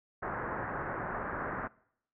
white low-pass noise, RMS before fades -37 dBFS, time 0.22-1.68 s, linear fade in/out 10 ms, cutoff 1700 Hz, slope 48 dB/octave, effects noise-tail reverb RT60 0.7 s tail -23 dB re dry

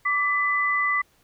sine tone pair together, 1160.4 / 2000 Hz, D6 / B6, -21 / +21 cents, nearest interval major sixth, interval 942 cents, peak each -24 / -22 dBFS, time 0.05-1.02 s, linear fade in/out 10 ms, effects pink hiss -62 dBFS RMS until 1.23 s

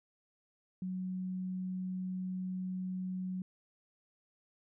sine tone, 185 Hz, F#3, in tune, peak -35 dBFS, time 0.82-3.42 s, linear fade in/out 2 ms, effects none

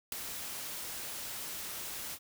white noise with ADSR envelope, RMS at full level -30 dBFS, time 0.12-2.19 s, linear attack 4 ms, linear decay 4 ms, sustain -11 dB, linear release 57 ms, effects none

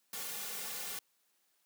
white noise with comb filter, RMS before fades -41 dBFS, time 0.13-0.99 s, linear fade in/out 2 ms, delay 3.1 ms, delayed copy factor -0.9, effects white hiss -75 dBFS RMS until 1.65 s + high-pass 200 Hz 12 dB/octave

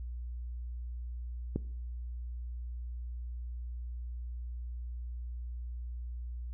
click, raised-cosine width 3 ms, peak -18 dBFS, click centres 1.56 s, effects noise-tail reverb RT60 0.6 s tail -20 dB re dry + added 60 Hz sine -37 dBFS peak until 6.53 s

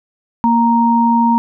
sine tone pair together, 233.1 / 932.3 Hz, A#3 / A#5, 0 / 0 cents, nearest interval 2 octaves, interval 2400 cents, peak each -12 dBFS, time 0.44-1.38 s, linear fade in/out 0 ms, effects none

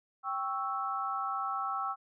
sine chord, C# diminished, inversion second, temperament equal, 784 / 1108.7 / 1318.5 Hz, G5 / C#6 / E6, 0 / 0 / 0 cents, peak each -37 / -37 / -34 dBFS, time 0.23-1.96 s, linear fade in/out 50 ms, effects none

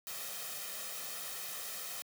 white noise with comb filter, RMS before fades -42 dBFS, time 0.07-2.02 s, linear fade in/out 0 ms, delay 1.6 ms, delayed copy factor +0.65, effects high-pass 200 Hz 12 dB/octave

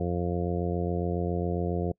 harmonic tone, 87.31 Hz, F2, in tune, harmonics 1 / 2 / 3 / 4 / 5 / 6 / 7 / 8, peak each -31 / -31 / -40 / -34 / -34 / -37 / -45 / -38 dBFS, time 0-1.92 s, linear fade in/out 5 ms, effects noise-tail reverb RT60 0.1 s tail -26 dB re dry

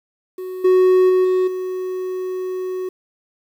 triangle tone with level steps, 370 Hz, F#4, in tune, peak -24 / -8 / -10 / -12 / -20 dBFS, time 0.38-2.89 s, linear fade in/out 5 ms, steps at 0.64 / 1.09 / 1.24 / 1.47 s, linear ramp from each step 10 ms, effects 8-bit

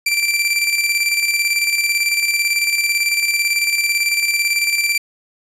sawtooth tone with tremolo, 2349 Hz, D7, in tune, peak -10 dBFS, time 0.06-4.98 s, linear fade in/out 5 ms, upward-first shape square, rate 18 Hz, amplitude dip 45%, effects resampled to 32000 Hz

